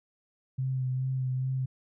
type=tone with vibrato; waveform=sine; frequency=130 Hz; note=C3; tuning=11 cents flat; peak=-27 dBFS; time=0.58-1.66 s; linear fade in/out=10 ms; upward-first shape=sine; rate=2.4 Hz; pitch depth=22 cents each way; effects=none